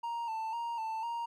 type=tone with vibrato; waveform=triangle; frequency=911 Hz; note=A#5; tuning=40 cents flat; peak=-32 dBFS; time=0.03-1.26 s; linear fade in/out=10 ms; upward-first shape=square; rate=2 Hz; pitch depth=46 cents each way; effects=none